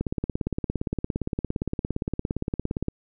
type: click train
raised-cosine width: 3 ms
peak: -13 dBFS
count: 51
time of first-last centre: 0.01-2.884 s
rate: 17.4 Hz
effects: none